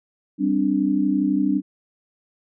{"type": "chord", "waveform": "sine", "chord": "G suspended fourth", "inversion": "none", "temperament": "equal", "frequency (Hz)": [196, 261.6, 293.7], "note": ["G3", "C4", "D4"], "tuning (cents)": [0, 0, 0], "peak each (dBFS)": [-23, -23, -20], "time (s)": [0.38, 1.62], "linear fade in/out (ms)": 50, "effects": []}